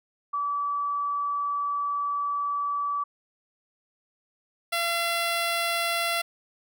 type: tone pair in turn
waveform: sine / 10% pulse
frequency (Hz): 1151 / 681.2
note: D6 / F5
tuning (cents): -35 / -43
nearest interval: major sixth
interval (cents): 908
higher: first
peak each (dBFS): -25 / -16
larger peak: second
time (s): 0.33-3.04 / 4.72-6.22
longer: first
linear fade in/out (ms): 10
effects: none

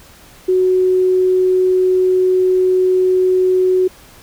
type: tone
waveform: sine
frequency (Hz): 370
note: F#4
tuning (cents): 0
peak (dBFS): -10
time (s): 0.48-3.88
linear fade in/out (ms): 10
effects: pink hiss -43 dBFS RMS until 4.22 s

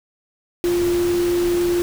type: tone in noise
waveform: sine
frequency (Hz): 349.2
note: F4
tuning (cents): 0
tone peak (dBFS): -16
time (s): 0.64-1.82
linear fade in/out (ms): 0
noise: pink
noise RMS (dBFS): -30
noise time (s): 0.64-1.82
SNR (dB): +11
effects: none

